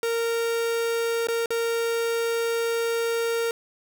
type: tone with dropouts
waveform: 45% pulse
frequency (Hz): 462.5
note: A#4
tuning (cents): -14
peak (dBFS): -23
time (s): 0.03-3.51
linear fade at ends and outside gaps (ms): 1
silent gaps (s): 1.271-1.285 / 1.459-1.505
effects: none